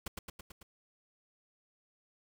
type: noise with echo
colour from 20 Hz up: pink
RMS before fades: -38 dBFS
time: 0.06-0.08 s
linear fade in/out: 5 ms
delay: 110 ms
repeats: 5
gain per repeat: -3 dB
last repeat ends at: 0.63 s
effects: none